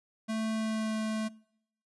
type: tone with pitch glide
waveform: square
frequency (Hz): 220.5 to 218.2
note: A3 to A3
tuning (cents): +4 to -14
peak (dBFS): -31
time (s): 0.28-1.29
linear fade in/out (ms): 20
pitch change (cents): -18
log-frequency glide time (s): 0.51-0.97
effects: noise-tail reverb RT60 0.7 s tail -23 dB re dry + resampled to 24000 Hz